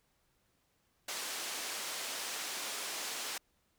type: band-pass noise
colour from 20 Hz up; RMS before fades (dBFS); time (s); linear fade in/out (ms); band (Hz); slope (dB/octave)
white; -40; 1.08-3.38; 5; 340 to 7700; 12
effects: pink hiss -75 dBFS RMS until 3.78 s